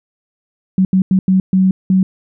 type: tone bursts at uneven times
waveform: sine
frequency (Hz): 188.3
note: F#3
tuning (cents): +31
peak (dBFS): -8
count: 6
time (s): 0.78-0.85 / 0.93-1.02 / 1.11-1.19 / 1.28-1.4 / 1.53-1.71 / 1.9-2.03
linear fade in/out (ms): 2
effects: none